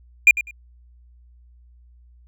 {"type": "tone with echo", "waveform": "triangle", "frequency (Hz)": 2411, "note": "D7", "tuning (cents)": 45, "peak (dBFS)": -5, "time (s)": [0.27, 0.31], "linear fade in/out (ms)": 2, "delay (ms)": 100, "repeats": 2, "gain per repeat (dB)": -14, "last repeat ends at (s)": 0.51, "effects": ["added 60 Hz sine -48 dBFS peak until 2.27 s"]}